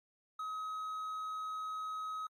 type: tone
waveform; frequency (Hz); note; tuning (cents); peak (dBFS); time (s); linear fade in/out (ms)
triangle; 1271; D#6; +36; -36; 0.39-2.27; 5
effects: AAC 48 kbps